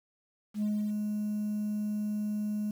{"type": "tone with ADSR envelope", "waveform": "sine", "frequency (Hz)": 210, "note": "G#3", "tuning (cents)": 19, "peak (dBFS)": -24, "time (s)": [0.54, 2.71], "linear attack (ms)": 86, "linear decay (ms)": 280, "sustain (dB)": -4, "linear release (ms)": 4, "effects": ["tanh soft clip ceiling -26 dBFS", "9-bit"]}